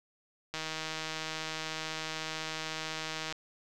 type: click train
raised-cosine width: 0.2 ms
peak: -19 dBFS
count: 441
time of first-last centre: 0.54-3.325 s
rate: 158 Hz
effects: none